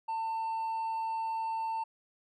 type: tone with hard clipping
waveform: sine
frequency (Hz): 897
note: A5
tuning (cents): +33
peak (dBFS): -32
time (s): 0.08-1.84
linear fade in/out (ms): 10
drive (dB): 2
effects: none